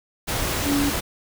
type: tone in noise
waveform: sine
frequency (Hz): 284.6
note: C#4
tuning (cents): +46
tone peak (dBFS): -20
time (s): 0.65-0.91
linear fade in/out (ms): 20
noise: pink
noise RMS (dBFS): -25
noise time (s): 0.27-1.01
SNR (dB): +2
effects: none